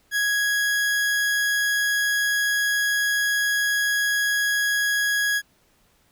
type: tone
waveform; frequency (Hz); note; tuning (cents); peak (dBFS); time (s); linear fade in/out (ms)
40% pulse; 1661.2; G#6; 0; -19; 0.11-5.42; 50
effects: pink hiss -62 dBFS RMS until 6.11 s